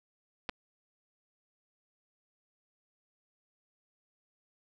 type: clicks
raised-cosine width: 0.3 ms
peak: -19 dBFS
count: 2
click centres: 0.491 / 0.495 s
effects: none